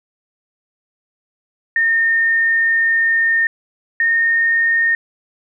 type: tone pair in turn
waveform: sine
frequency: 1825 / 1836.6 Hz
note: A#6 / A#6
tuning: -37 / -26 cents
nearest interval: unison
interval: 11 cents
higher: second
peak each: -12 dBFS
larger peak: neither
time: 1.76-3.47 / 4-4.95 s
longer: first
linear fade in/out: 2 ms
effects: none